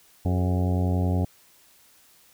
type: harmonic tone with a mistuned harmonic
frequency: 90.6 Hz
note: F#2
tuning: 36 cents flat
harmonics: 1 / 2 / 3 / 4 / 5 / 6 / 7 / 8 / 9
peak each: -22 / -28 / -31 / -38 / -37 / -39 / -39 / -38 / -42 dBFS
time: 0.25-1.25 s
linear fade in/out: 5 ms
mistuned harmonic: 5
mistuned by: -81 cents
effects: white hiss -57 dBFS RMS until 2.33 s